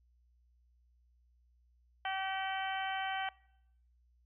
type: harmonic tone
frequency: 383.9 Hz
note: G4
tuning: 36 cents flat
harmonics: 2 / 3 / 4 / 5 / 6 / 7 / 8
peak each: -36 / -46 / -41 / -44 / -46 / -51 / -44 dBFS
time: 2.05-3.29 s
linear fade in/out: 2 ms
effects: noise-tail reverb RT60 0.8 s tail -24 dB re dry + added 60 Hz sine -66 dBFS peak until 4.25 s